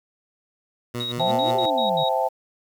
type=tone with tremolo; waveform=15% pulse; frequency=120.8 Hz; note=B2; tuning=38 cents flat; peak=-20 dBFS; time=0.94-1.66 s; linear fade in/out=5 ms; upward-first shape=sine; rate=5.7 Hz; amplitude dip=70%
type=tone bursts; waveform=sine; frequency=3793 Hz; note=A#7; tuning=29 cents sharp; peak=-26 dBFS; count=6; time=1-2.09 s; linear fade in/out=5 ms; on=120 ms; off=74 ms
type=exponential two-way sweep; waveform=sine; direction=up then down; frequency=142.8 to 403.5 to 142.8 Hz; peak=-29 dBFS; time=1.17-2.04 s; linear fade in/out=10 ms; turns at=1.56 s
type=chord; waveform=sine; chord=A minor seventh; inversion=first; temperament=equal; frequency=523.3 / 659.3 / 784 / 880 Hz; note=C5 / E5 / G5 / A5; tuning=0 / 0 / 0 / 0 cents; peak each=-25 dBFS; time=1.19-2.29 s; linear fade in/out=20 ms
effects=8-bit